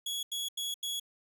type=tone bursts; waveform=sawtooth; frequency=3353 Hz; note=G#7; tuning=16 cents sharp; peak=-30 dBFS; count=4; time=0.06-0.998 s; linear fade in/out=5 ms; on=170 ms; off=86 ms; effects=none